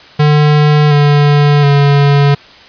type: tone with pitch steps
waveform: square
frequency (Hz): 149.4 / 145.82 / 142.32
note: D3 / D3 / C#3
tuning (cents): +30 / -12 / +46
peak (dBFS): -6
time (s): 0.19-2.35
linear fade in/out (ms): 10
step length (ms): 720
effects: white hiss -37 dBFS RMS until 2.68 s + resampled to 11025 Hz